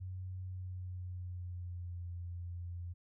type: tone with pitch glide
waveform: sine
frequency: 92.5 to 87.31 Hz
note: F#2 to F2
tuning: 0 to 0 cents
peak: -40 dBFS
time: 0-2.94 s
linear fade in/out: 20 ms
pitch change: -100 cents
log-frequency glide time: 0.45-2.08 s
effects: none